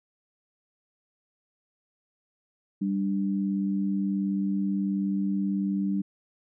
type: tone pair together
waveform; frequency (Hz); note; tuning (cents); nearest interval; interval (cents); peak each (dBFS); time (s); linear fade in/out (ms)
sine; 196 / 294.6; G3 / D4; 0 / +6; perfect fifth; 706; -25 / -31; 2.81-6.02; 10
effects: none